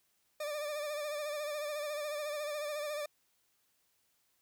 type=tone with vibrato; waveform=40% pulse; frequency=595 Hz; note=D5; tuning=22 cents sharp; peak=-35 dBFS; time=0.4-3.06 s; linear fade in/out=5 ms; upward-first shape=sine; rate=14 Hz; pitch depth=47 cents each way; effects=white hiss -75 dBFS RMS until 4.41 s